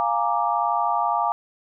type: chord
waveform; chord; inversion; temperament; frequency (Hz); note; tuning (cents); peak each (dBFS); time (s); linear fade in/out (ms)
sine; Bb dominant seventh; second; equal; 698.5 / 830.6 / 932.3 / 1174.7; F5 / Ab5 / Bb5 / D6; 0 / 0 / 0 / 0; -25; 0-1.32; 0
effects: none